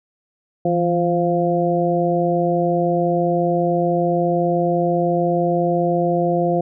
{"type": "harmonic tone with a mistuned harmonic", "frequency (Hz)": 174.1, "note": "F3", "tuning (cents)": -5, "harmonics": [1, 2, 3, 4], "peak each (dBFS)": [-21, -21, -21, -21], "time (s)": [0.65, 6.61], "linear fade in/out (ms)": 5, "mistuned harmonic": 1, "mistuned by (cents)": -51, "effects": []}